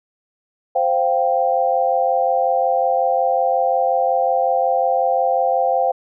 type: chord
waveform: sine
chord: C suspended fourth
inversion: none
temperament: equal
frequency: 523.3 / 698.5 / 784 Hz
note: C5 / F5 / G5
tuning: 0 / 0 / 0 cents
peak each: -19 dBFS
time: 0.75-5.92 s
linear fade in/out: 10 ms
effects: none